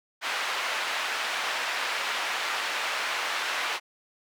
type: band-pass noise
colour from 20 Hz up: white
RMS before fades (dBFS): -30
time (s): 0.21-3.8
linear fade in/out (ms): 50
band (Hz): 760 to 2500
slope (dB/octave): 12
effects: none